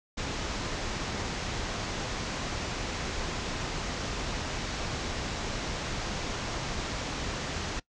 pink low-pass noise, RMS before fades -34 dBFS, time 0.17-7.8 s, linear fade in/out 10 ms, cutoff 7000 Hz, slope 48 dB/octave, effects noise-tail reverb RT60 0.1 s tail -21 dB re dry

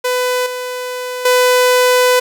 sawtooth tone with level steps, 500 Hz, B4, 21 cents sharp, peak -10 / -17 / -5 dBFS, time 0.04-2.2 s, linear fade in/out 10 ms, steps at 0.46 / 1.25 s, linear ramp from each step 5 ms, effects none

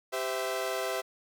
sawtooth chord, C major, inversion second, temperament equal with one note detuned, 392 / 514 / 659.3 Hz, G4 / C5 / E5, 0 / -31 / 0 cents, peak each -32 / -31 / -30 dBFS, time 0.12-1.02 s, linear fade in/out 20 ms, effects none

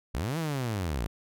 sawtooth linear two-way sweep, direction up then down, 48.37 to 168.7 to 48.37 Hz, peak -25 dBFS, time 0.14-1.07 s, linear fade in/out 10 ms, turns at 0.38 s, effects none

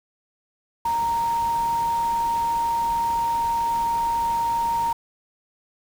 sine tone in noise, 929 Hz, A#5, 6 cents flat, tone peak -20 dBFS, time 0.85-4.93 s, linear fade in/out 5 ms, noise pink, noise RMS -38 dBFS, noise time 0.85-4.93 s, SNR +15 dB, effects none

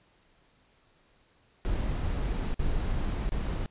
brown noise with dropouts, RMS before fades -29 dBFS, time 1.65-3.66 s, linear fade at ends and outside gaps 0 ms, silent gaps 2.543-2.593 / 3.291-3.32 s, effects pink hiss -65 dBFS RMS until 3.7 s + resampled to 8000 Hz

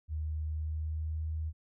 sine tone with pitch glide, 77.4 to 78.8 Hz, D#2 to D#2, -9 to +23 cents, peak -32 dBFS, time 0.08-1.53 s, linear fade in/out 50 ms, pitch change +32 cents, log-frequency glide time 0.46-1.24 s, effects none

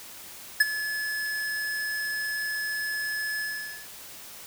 square tone with ADSR envelope, 1716 Hz, A6, 44 cents flat, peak -14 dBFS, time 0.6-3.88 s, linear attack 8 ms, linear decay 25 ms, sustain -15 dB, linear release 480 ms, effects white hiss -44 dBFS RMS until 4.46 s

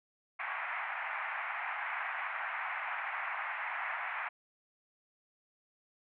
white band-pass noise, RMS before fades -38 dBFS, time 0.39-4.29 s, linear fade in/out 10 ms, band 720 to 2300 Hz, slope 48 dB/octave, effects none

